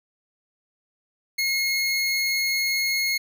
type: tone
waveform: 25% pulse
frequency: 2161 Hz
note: C#7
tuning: 45 cents flat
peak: -18 dBFS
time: 1.38-3.18 s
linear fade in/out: 10 ms
effects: none